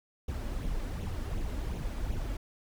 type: noise with flanger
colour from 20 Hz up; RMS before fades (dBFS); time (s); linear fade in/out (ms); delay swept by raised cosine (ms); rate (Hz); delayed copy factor
brown; -34; 0.28-2.37; 5; 0.3 to 3.6; 2.7; +0.55
effects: none